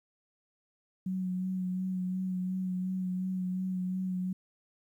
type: tone with vibrato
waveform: sine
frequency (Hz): 185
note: F#3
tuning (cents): 0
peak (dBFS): -30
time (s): 1.06-4.33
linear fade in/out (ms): 5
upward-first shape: sine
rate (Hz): 2.8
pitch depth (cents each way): 22
effects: 11-bit